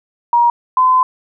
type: tone pair in turn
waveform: sine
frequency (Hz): 949 / 1022.1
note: A#5 / C6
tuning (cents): +31 / -41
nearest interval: minor second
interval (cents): 128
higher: second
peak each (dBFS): -8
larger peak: neither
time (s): 0.33-0.5 / 0.77-1.03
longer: second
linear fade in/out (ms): 2
effects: none